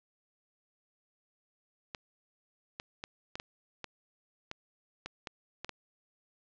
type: clicks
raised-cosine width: 0.2 ms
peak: -21 dBFS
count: 11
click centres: 1.948 / 2.799 / 3.039 / 3.355 / 3.399 / 3.843 / 4.514 / 5.06 / 5.272 / 5.646 / 5.693 s
effects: low-pass 5000 Hz 12 dB/octave